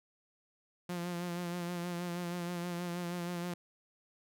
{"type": "tone with vibrato", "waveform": "sawtooth", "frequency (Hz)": 174.8, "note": "F3", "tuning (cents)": 2, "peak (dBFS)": -32, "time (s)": [0.89, 3.54], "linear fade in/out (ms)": 5, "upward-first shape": "sine", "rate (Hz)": 6.3, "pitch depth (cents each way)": 34, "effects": []}